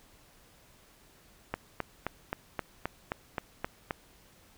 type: click train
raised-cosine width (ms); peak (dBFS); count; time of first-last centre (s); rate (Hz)
0.5; -16; 10; 1.54-3.908; 3.8
effects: pink hiss -60 dBFS RMS until 4.57 s